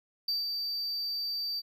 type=tone with ADSR envelope; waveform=triangle; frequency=4642 Hz; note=D8; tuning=21 cents flat; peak=-26 dBFS; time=0.28-1.62 s; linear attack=5 ms; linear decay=160 ms; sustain=-4 dB; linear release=35 ms; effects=none